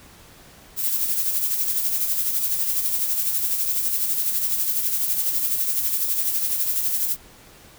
violet noise with tremolo, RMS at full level -21 dBFS, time 0.76-7.17 s, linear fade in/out 50 ms, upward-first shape sine, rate 12 Hz, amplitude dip 45%, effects pink hiss -48 dBFS RMS until 7.78 s

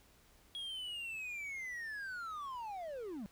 triangle linear sweep, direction down, 3316 to 185 Hz, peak -39 dBFS, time 0.55-3.26 s, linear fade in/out 0 ms, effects added 60 Hz sine -70 dBFS peak until 3.31 s + pink hiss -66 dBFS RMS until 3.31 s

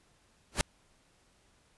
pink noise with exponential growth, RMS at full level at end -22 dBFS, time 0.52-0.61 s, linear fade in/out 0 ms, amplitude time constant 18 ms, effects pink hiss -67 dBFS RMS until 1.77 s + resampled to 24000 Hz

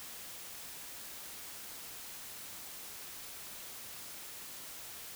silence, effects white hiss -47 dBFS RMS until 5.15 s

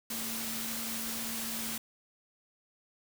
sine tone in noise, 226.9 Hz, A#3, 47 cents flat, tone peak -42 dBFS, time 0.1-1.78 s, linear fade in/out 5 ms, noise white, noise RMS -37 dBFS, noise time 0.1-1.78 s, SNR -8 dB, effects none

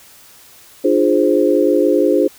sine chord, D half-diminished seventh, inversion none, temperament equal with one note detuned, 298.6 / 349.2 / 415.3 / 523.3 Hz, D4 / F4 / Ab4 / C5, +29 / 0 / 0 / 0 cents, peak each -16 dBFS, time 0.84-2.28 s, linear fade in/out 10 ms, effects white hiss -44 dBFS RMS until 2.38 s

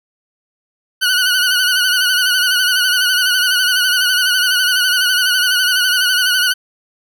20% pulse tone with vibrato, 1480 Hz, F#6, in tune, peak -7 dBFS, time 1.01-6.54 s, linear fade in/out 20 ms, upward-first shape sine, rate 12 Hz, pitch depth 57 cents each way, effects none

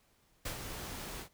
pink noise with ADSR envelope, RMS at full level -37 dBFS, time 0.45-1.29 s, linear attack 8 ms, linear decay 95 ms, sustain -6 dB, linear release 93 ms, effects pink hiss -70 dBFS RMS until 1.33 s

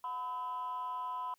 sine tone with amplitude modulation, 1005 Hz, B5, 30 cents sharp, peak -31 dBFS, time 0.04-1.34 s, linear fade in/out 2 ms, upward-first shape sine, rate 279 Hz, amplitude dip 75%, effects tanh soft clip ceiling -31 dBFS + white hiss -74 dBFS RMS until 1.38 s

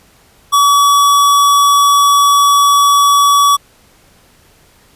square tone, 1139 Hz, C#6, 47 cents sharp, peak -7 dBFS, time 0.52-3.57 s, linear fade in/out 20 ms, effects pink hiss -48 dBFS RMS until 4.95 s + resampled to 32000 Hz

